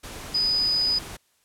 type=tone in noise; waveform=sine; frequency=4978 Hz; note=D#8; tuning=in tune; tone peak=-20 dBFS; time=0.34-0.99 s; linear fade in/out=10 ms; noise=pink; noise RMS=-38 dBFS; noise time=0.03-1.17 s; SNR=+15 dB; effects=white hiss -66 dBFS RMS until 1.44 s + low-pass 12000 Hz 12 dB/octave